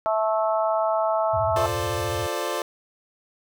harmonic tone, 218.3 Hz, A3, 13 cents flat, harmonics 3 / 4 / 5 / 6, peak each -22 / -26 / -30 / -29 dBFS, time 0.06-1.66 s, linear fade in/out 0 ms
sine tone with vibrato, 98 Hz, G2, in tune, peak -29 dBFS, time 1.33-2.27 s, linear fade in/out 10 ms, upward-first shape square, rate 14 Hz, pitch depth 250 cents each way
25% pulse chord, D minor seventh, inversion first, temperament equal with one note detuned, 349.2 / 440 / 523.3 / 589.4 Hz, F4 / A4 / C5 / D5, 0 / 0 / 0 / +6 cents, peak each -28 / -28 / -28 / -26 dBFS, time 1.56-2.62 s, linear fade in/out 2 ms
effects none

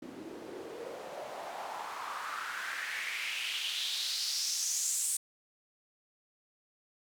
white noise with band-pass filter sweep, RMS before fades -37 dBFS, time 0.02-5.17 s, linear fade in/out 5 ms, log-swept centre 270 to 8600 Hz, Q 3.5, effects none

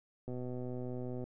click train, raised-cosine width 2 ms, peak -29 dBFS, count 121, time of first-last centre 0.28-1.24 s, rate 125 Hz, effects none

